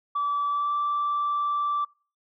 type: tone with pitch glide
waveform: sine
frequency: 1154 to 1167.4 Hz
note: D6 to D6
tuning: -31 to -11 cents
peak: -22 dBFS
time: 0.15-1.85 s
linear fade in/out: 10 ms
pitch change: +20 cents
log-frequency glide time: 0.48-0.74 s
effects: noise-tail reverb RT60 0.4 s tail -25 dB re dry + tanh soft clip ceiling -20 dBFS